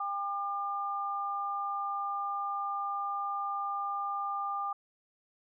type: tone pair together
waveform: sine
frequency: 800.4 / 1200 Hz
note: G5 / D6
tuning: +36 / +37 cents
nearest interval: perfect fifth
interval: 701 cents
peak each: -36 / -33 dBFS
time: 0-4.73 s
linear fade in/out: 5 ms
effects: none